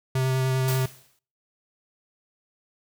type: tone with vibrato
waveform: square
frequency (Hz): 130.81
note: C3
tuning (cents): 0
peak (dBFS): -22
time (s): 0.15-0.86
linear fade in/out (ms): 5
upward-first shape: sine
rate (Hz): 10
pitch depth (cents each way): 12
type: noise with exponential decay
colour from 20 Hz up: white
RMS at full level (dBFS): -30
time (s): 0.68-1.19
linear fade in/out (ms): 2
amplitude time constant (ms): 110
effects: noise-tail reverb RT60 0.5 s tail -24 dB re dry